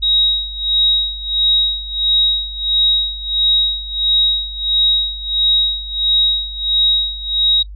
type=tone with tremolo; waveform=sine; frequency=3800 Hz; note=A#7; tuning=33 cents sharp; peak=-10 dBFS; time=0.02-7.63 s; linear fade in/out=10 ms; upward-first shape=sine; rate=1.5 Hz; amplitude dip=85%; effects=noise-tail reverb RT60 0.1 s tail -22 dB re dry + added 50 Hz sine -29 dBFS peak until 7.75 s